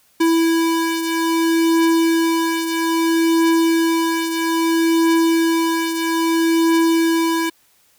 square beating tone pair, 329.6 / 330.21 Hz, E4 / E4, 0 / +3 cents, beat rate 0.61 Hz, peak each -16 / -23 dBFS, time 0.2-7.5 s, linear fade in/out 10 ms, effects white hiss -57 dBFS RMS until 7.98 s

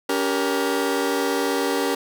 sawtooth chord, G diminished, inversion second, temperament just, 282.2 / 392 / 470.4 Hz, Db4 / G4 / Bb4, +31 / 0 / +16 cents, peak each -21 dBFS, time 0.09-1.95 s, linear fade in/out 5 ms, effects none

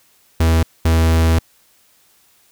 45% pulse tone bursts at uneven times, 81.5 Hz, E2, 19 cents flat, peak -11 dBFS, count 2, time 0.4-0.63 / 0.85-1.39 s, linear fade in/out 5 ms, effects white hiss -55 dBFS RMS until 2.51 s

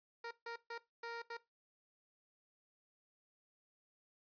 15% pulse tone bursts at uneven times, 466.2 Hz, A#4, in tune, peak -37 dBFS, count 5, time 0.24-0.31 / 0.46-0.56 / 0.7-0.78 / 1.03-1.22 / 1.3-1.37 s, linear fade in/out 5 ms, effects noise-tail reverb RT60 0.2 s tail -18 dB re dry + resampled to 11025 Hz

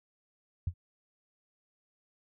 sine tone with exponential decay, 87.6 Hz, F2, 6 cents sharp, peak -25 dBFS, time 0.67-0.74 s, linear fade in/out 5 ms, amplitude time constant 15 ms, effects none

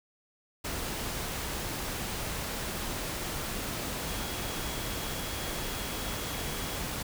sine tone in noise, 3322 Hz, G#7, in tune, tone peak -46 dBFS, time 4.08-6.8 s, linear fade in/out 10 ms, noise pink, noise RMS -35 dBFS, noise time 0.64-7.03 s, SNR -14 dB, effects none

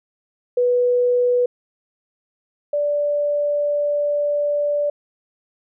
sine tone pair in turn, 491.1 / 584 Hz, B4 / D5, -10 / -10 cents, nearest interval minor third, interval 300 cents, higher second, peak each -14 / -17 dBFS, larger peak first, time 0.57-1.46 / 2.73-4.9 s, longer second, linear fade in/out 5 ms, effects none

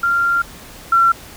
sine tone pair in turn, 1387 / 1359.2 Hz, F6 / F6, -12 / -47 cents, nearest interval unison, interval 35 cents, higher first, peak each -13 / -9 dBFS, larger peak second, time 0.03-0.42 / 0.92-1.12 s, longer first, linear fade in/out 5 ms, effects pink hiss -38 dBFS RMS until 1.36 s

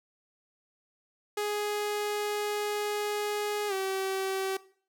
sawtooth tone with pitch glide, 416.2 to 383.9 Hz, G#4 to G4, +4 to -36 cents, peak -25 dBFS, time 1.37-4.57 s, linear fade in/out 5 ms, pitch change -140 cents, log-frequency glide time 3.68-3.73 s, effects noise-tail reverb RT60 0.5 s tail -19 dB re dry

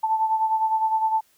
sine beating tone pair, 880 / 889.8 Hz, A5 / A5, 0 / +19 cents, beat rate 9.8 Hz, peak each -20 / -27 dBFS, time 0.03-1.21 s, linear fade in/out 10 ms, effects white hiss -62 dBFS RMS until 1.37 s

